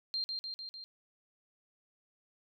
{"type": "tone with echo", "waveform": "sine", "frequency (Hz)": 4182, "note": "C8", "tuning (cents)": -2, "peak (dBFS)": -32, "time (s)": [0.14, 0.24], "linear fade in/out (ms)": 0, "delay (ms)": 150, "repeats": 4, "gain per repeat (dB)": -3, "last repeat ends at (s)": 0.84, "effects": []}